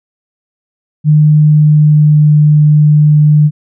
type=tone with pitch glide; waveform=sine; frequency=151.7 to 150.3 Hz; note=D#3 to D3; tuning=-44 to +40 cents; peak=-3 dBFS; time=1.04-3.51 s; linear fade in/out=50 ms; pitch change=-16 cents; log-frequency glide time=1.4-2.36 s; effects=none